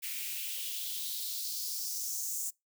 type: noise with high-pass filter sweep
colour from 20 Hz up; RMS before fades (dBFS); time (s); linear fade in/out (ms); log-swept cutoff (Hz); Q
blue; -37; 0.02-2.51; 20; 2200 to 7300; 3.3
effects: noise-tail reverb RT60 0.2 s tail -25 dB re dry